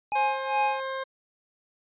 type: tone with tremolo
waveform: square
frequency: 834 Hz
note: G#5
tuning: 7 cents sharp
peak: -22 dBFS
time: 0.12-0.8 s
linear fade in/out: 0 ms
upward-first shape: sine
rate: 2.5 Hz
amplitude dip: 90%
type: tone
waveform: 20% pulse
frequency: 531 Hz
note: C5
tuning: 25 cents sharp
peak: -25 dBFS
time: 0.15-1.04 s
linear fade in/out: 10 ms
effects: resampled to 8000 Hz